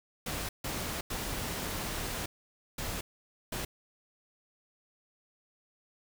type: noise bursts at uneven times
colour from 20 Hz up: pink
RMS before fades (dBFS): -36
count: 5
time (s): 0.26-0.49 / 0.64-1.01 / 1.1-2.26 / 2.78-3.01 / 3.52-3.65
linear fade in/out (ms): 5
effects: none